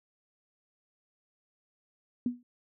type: tone with exponential decay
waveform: sine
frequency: 244.1 Hz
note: B3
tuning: 20 cents flat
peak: -23 dBFS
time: 2.26-2.43 s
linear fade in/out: 2 ms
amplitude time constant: 35 ms
effects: none